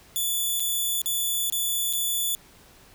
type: tone with dropouts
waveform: 5% pulse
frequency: 3467 Hz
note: A7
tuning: 26 cents flat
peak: -16 dBFS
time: 0.16-2.35 s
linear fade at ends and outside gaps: 0 ms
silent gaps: 0.597-0.603 / 1.017-1.059 / 1.499-1.524 / 1.928-1.934 s
effects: pink hiss -53 dBFS RMS until 2.94 s